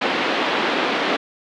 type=band-pass noise; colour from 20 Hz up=pink; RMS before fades=-21 dBFS; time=0.01-1.17 s; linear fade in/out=10 ms; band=260 to 3600 Hz; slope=24 dB/octave; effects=none